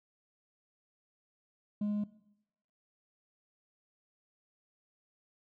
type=tone with hard clipping; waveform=triangle; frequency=207.7 Hz; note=G#3; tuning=in tune; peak=-29 dBFS; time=1.81-2.04 s; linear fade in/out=5 ms; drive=1 dB; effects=noise-tail reverb RT60 0.8 s tail -18 dB re dry